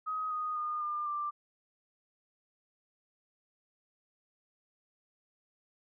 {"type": "tone with pitch steps", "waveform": "sine", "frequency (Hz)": [1261, 1240.8, 1220.9, 1201.3, 1182], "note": ["D#6", "D#6", "D#6", "D6", "D6"], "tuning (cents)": [23, -5, -33, 39, 11], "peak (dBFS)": -32, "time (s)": [0.06, 1.31], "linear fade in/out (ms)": 20, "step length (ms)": 250, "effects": []}